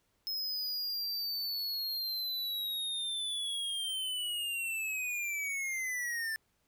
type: linear sweep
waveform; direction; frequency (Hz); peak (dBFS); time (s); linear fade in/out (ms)
square; down; 5160 to 1760; -34; 0.27-6.36; 0
effects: pink hiss -75 dBFS RMS until 6.67 s